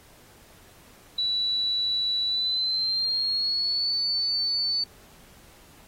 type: tone with pitch glide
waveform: sine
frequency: 3942 to 4502 Hz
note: B7 to C#8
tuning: -4 to +26 cents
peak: -23 dBFS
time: 1.18-4.84 s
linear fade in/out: 5 ms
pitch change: +230 cents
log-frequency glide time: 2.26-3.96 s
effects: pink hiss -54 dBFS RMS until 5.87 s + AAC 48 kbps